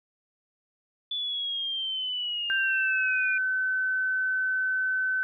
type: linear sweep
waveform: sine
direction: down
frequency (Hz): 3472 to 2405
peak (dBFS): -28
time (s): 1.11-3.38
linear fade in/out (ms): 5
type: tone with pitch glide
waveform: sine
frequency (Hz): 1568 to 1521.6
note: G6 to F#6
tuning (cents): 0 to +48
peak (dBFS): -24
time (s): 2.5-5.23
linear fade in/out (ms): 0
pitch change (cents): -52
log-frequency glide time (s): 2.61-3.09
effects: none